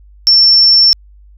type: tone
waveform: sine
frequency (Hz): 5410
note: E8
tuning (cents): +44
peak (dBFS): -4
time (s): 0.27-0.93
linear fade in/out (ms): 0
effects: added 50 Hz sine -38 dBFS peak until 1.37 s